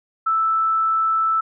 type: tone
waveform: sine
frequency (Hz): 1318.5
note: E6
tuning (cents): 0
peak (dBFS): -16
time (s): 0.26-1.41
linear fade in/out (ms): 10
effects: none